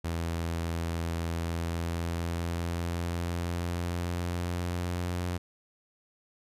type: tone with pitch glide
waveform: sawtooth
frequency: 83.6 to 88.57 Hz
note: E2 to F2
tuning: +25 to +25 cents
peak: -26 dBFS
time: 0.04-5.38 s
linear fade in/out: 10 ms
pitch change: +100 cents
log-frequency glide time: 1.3-5.25 s
effects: resampled to 32000 Hz